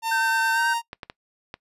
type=tone with pitch glide; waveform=45% pulse; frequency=905 to 931 Hz; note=A5 to A#5; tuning=+48 to -2 cents; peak=-23 dBFS; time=0.02-0.82 s; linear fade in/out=50 ms; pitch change=+50 cents; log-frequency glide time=0.53-0.61 s
type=tone with vibrato; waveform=triangle; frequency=1548 Hz; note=G6; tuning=22 cents flat; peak=-20 dBFS; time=0.11-0.74 s; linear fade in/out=10 ms; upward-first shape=triangle; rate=9.2 Hz; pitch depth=22 cents each way
type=clicks; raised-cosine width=0.3 ms; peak=-19 dBFS; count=4; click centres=0.931 / 1.032 / 1.099 / 1.541 s
effects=noise-tail reverb RT60 0.1 s tail -23 dB re dry + resampled to 32000 Hz